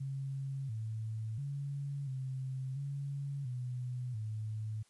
sine tone with pitch steps, 136 / 110.5 / 140.7 / 131.4 / 140.1 / 124.7 / 108.6 Hz, C#3 / A2 / C#3 / C3 / C#3 / B2 / A2, -33 / +8 / +26 / +8 / +19 / +17 / -22 cents, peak -36 dBFS, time 0-4.83 s, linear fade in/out 10 ms, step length 690 ms, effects white hiss -69 dBFS RMS until 4.89 s + resampled to 24000 Hz

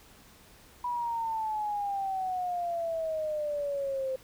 sine exponential sweep, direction down, 982 to 520 Hz, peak -29 dBFS, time 0.84-4.16 s, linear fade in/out 5 ms, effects pink hiss -56 dBFS RMS until 4.23 s

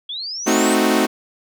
sine linear sweep, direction up, 3268 to 8372 Hz, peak -25 dBFS, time 0.09-0.75 s, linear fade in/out 5 ms
sawtooth chord, A diminished seventh, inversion none, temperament equal, 220 / 261.6 / 311.1 / 370 Hz, A3 / C4 / Eb4 / Gb4, 0 / 0 / 0 / 0 cents, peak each -16 dBFS, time 0.46-1.07 s, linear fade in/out 20 ms
effects none

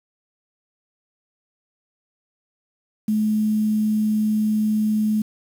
sine tone with quantisation, 214.4 Hz, A3, 45 cents flat, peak -17 dBFS, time 3.08-5.22 s, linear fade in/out 5 ms, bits 7, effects none

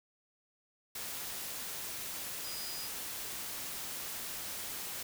sine tone in noise, 4933 Hz, D#8, 16 cents flat, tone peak -44 dBFS, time 2.44-2.87 s, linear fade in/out 5 ms, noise white, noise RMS -41 dBFS, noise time 0.95-5.03 s, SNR -6 dB, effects none

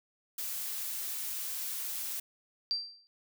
blue noise, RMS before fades -37 dBFS, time 0.38-2.2 s, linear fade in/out 5 ms
sine tone with exponential decay, 4699 Hz, D8, in tune, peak -26 dBFS, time 2.71-3.07 s, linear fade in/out 0 ms, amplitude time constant 78 ms
effects none

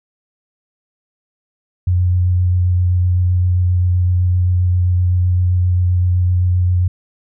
sine tone with vibrato, 89.9 Hz, F#2, 49 cents flat, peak -11 dBFS, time 1.87-6.88 s, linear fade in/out 5 ms, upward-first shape square, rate 7.7 Hz, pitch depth 11 cents each way, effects none

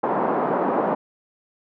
white band-pass noise, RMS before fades -22 dBFS, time 0.03-0.95 s, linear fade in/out 10 ms, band 200 to 980 Hz, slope 24 dB/octave, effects none

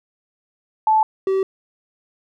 sine / triangle tone pair in turn, 871 / 384.1 Hz, A5 / G4, -18 / -35 cents, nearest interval octave + major second, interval 1417 cents, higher first, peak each -12 / -14 dBFS, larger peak first, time 0.87-1.03 / 1.27-1.43 s, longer neither, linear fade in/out 2 ms, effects none

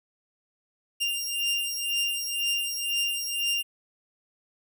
sawtooth beating tone pair, 2794 / 2796 Hz, F7 / F7, 0 / +1 cents, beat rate 2 Hz, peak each -26 dBFS, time 1-3.63 s, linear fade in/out 20 ms, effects none

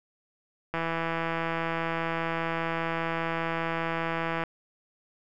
click train, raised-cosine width 0.5 ms, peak -15 dBFS, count 611, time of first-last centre 0.74-4.437 s, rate 165 Hz, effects none

